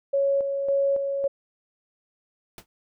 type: tone with tremolo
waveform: sine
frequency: 554.4 Hz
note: C#5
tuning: in tune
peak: -19 dBFS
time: 0.13-1.28 s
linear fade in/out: 10 ms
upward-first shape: square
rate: 1.8 Hz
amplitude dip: 45%
type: noise with exponential decay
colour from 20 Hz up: pink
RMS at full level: -37 dBFS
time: 2.58-2.66 s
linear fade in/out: 1 ms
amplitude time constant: 17 ms
effects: none